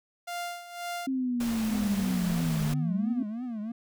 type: tone with tremolo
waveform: sawtooth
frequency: 698.5 Hz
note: F5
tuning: in tune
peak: -28 dBFS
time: 0.27-1.07 s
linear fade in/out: 10 ms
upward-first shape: sine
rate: 1.9 Hz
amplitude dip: 75%
type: exponential two-way sweep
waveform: sine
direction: down then up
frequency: 269.2 to 147.2 to 269.2 Hz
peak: -26 dBFS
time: 1.07-3.23 s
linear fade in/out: 5 ms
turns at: 2.77 s
type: noise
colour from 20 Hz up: pink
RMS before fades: -38 dBFS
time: 1.4-2.74 s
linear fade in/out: 5 ms
type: tone with vibrato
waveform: triangle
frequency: 230 Hz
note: A#3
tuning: 23 cents flat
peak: -30 dBFS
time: 1.69-3.72 s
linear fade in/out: 5 ms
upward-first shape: triangle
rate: 3 Hz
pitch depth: 200 cents each way
effects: none